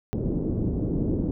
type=low-pass noise; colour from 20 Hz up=white; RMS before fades=-26 dBFS; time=0.13-1.31 s; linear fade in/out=0 ms; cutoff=340 Hz; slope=24 dB/octave; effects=none